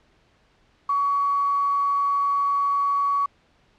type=tone with quantisation; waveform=sine; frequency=1128 Hz; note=C#6; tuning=30 cents sharp; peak=-19 dBFS; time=0.89-3.26 s; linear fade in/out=5 ms; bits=7; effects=pink hiss -61 dBFS RMS until 3.78 s + low-pass 4000 Hz 12 dB/octave